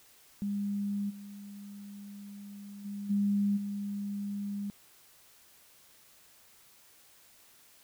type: tone with level steps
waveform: sine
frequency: 202.2 Hz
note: G#3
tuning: 46 cents flat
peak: -30 / -43 / -36 / -25 / -33 dBFS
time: 0.42-4.7 s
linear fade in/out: 0 ms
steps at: 1.09 / 2.84 / 3.09 / 3.56 s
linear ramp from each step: 20 ms
effects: white hiss -60 dBFS RMS until 7.83 s